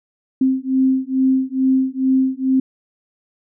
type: beating tone pair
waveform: sine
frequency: 261.6 / 263.9 Hz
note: C4 / C4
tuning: 0 / +15 cents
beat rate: 2.3 Hz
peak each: -17 dBFS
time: 0.41-2.6 s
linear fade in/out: 5 ms
effects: none